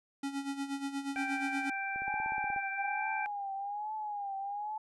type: tone with tremolo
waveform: square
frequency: 277.2 Hz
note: C#4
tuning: in tune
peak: -33 dBFS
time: 0.23-1.7 s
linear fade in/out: 5 ms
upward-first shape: sine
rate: 8.4 Hz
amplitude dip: 70%
type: harmonic tone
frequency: 784 Hz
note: G5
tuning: in tune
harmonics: 1 / 2 / 3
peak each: -38 / -38 / -38 dBFS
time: 1.16-3.26 s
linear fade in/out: 0 ms
type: click train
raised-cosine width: 2 ms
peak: -36 dBFS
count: 11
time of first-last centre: 1.96-2.562 s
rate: 16.6 Hz
type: tone with vibrato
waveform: sine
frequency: 822 Hz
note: G#5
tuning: 18 cents flat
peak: -35 dBFS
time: 2.07-4.78 s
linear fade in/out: 5 ms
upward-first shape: triangle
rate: 1.2 Hz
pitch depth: 100 cents each way
effects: resampled to 24000 Hz